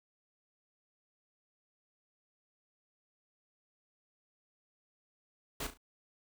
pink noise with echo, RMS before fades -38 dBFS, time 5.6-5.67 s, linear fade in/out 5 ms, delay 35 ms, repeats 3, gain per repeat -9 dB, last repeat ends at 5.775 s, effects none

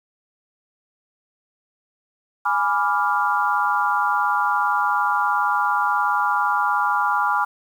sine chord, G# diminished seventh, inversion none, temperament equal, 830.6 / 987.8 / 1174.7 / 1396.9 Hz, G#5 / B5 / D6 / F6, 0 / 0 / 0 / 0 cents, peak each -23 dBFS, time 2.45-7.45 s, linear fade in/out 10 ms, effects 8-bit

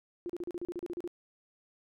sine tone bursts, 349.2 Hz, F4, in tune, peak -34 dBFS, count 12, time 0.26-1.076 s, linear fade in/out 0 ms, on 35 ms, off 36 ms, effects none

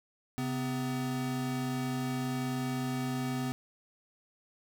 square tone pair together, 133.58 / 252.7 Hz, C3 / B3, +36 / +40 cents, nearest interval major seventh, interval 1104 cents, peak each -36 / -34 dBFS, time 0.38-3.52 s, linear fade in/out 0 ms, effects none

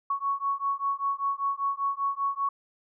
sine beating tone pair, 1108.7 / 1113.8 Hz, C#6 / C#6, 0 / +8 cents, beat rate 5.1 Hz, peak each -29 dBFS, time 0.1-2.49 s, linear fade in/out 5 ms, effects none

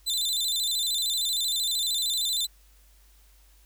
sawtooth tone with vibrato, 3786 Hz, A#7, 26 cents sharp, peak -22 dBFS, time 0.06-2.47 s, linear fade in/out 20 ms, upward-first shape square, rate 13 Hz, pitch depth 100 cents each way, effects added 50 Hz sine -55 dBFS peak until 3.65 s + white hiss -62 dBFS RMS until 3.65 s

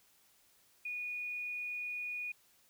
sine tone, 2458 Hz, D#7, 22 cents flat, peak -37 dBFS, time 0.85-2.32 s, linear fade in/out 5 ms, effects white hiss -68 dBFS RMS until 2.69 s

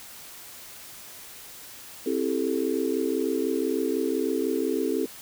sine chord, A minor seventh, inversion first, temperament just, 264 / 330 / 396 / 440 Hz, C4 / E4 / G4 / A4, +16 / +2 / +18 / 0 cents, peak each -29 dBFS, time 2.06-5.06 s, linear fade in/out 5 ms, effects white hiss -44 dBFS RMS until 5.21 s

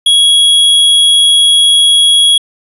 square tone, 3326 Hz, G#7, 2 cents sharp, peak -5 dBFS, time 0.06-2.38 s, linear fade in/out 5 ms, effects resampled to 24000 Hz

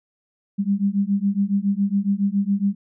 sine beating tone pair, 196 / 203.2 Hz, G3 / G#3, 0 / -38 cents, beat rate 7.2 Hz, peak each -21 dBFS, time 0.58-2.75 s, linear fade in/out 20 ms, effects none

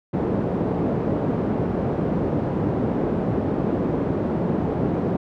pink band-pass noise, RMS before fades -23 dBFS, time 0.13-5.17 s, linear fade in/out 10 ms, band 140 to 490 Hz, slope 12 dB/octave, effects none

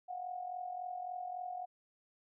sine tone with amplitude modulation, 726 Hz, F#5, 33 cents flat, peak -36 dBFS, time 0.08-1.66 s, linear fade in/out 20 ms, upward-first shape sine, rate 43.6 Hz, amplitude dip 65%, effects none

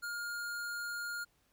square tone, 1416 Hz, F6, 23 cents sharp, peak -38 dBFS, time 0.02-1.25 s, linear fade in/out 20 ms, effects pink hiss -73 dBFS RMS until 1.52 s

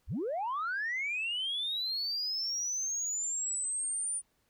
sine linear sweep, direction up, 30.9 to 9397 Hz, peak -30 dBFS, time 0.07-4.22 s, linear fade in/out 50 ms, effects tanh soft clip ceiling -28 dBFS + pink hiss -74 dBFS RMS until 4.49 s

